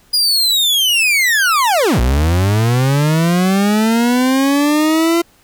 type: linear two-way sweep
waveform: 40% pulse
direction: down then up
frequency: 4942 to 57.4 to 342 Hz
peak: -10 dBFS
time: 0.13-5.22 s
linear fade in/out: 10 ms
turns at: 2 s
effects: pink hiss -51 dBFS RMS until 5.43 s